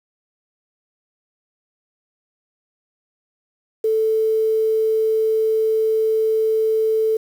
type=tone with quantisation; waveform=sine; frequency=440 Hz; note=A4; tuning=in tune; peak=-15 dBFS; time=3.84-7.17 s; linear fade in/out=5 ms; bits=7; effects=none